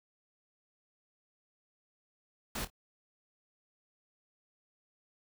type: noise with echo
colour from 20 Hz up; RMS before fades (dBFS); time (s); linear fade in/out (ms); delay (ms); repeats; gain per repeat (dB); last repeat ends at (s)
pink; -37; 2.55-2.65; 5; 26; 2; -13; 2.702
effects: none